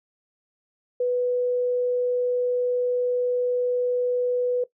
sine tone, 493.9 Hz, B4, in tune, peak -20 dBFS, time 1-4.64 s, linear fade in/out 5 ms, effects noise-tail reverb RT60 0.1 s tail -17 dB re dry

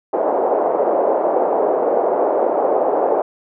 pink band-pass noise, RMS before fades -17 dBFS, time 0.13-3.22 s, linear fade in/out 5 ms, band 430 to 750 Hz, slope 24 dB/octave, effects none

